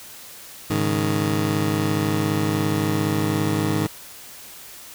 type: chord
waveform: 20% pulse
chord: Ab suspended fourth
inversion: none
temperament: just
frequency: 103.83 / 138.43 / 155.74 Hz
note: Ab2 / Db3 / Eb3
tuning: 0 / -2 / +2 cents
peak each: -19 / -24 / -19 dBFS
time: 0.7-3.87 s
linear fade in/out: 5 ms
effects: white hiss -41 dBFS RMS until 4.94 s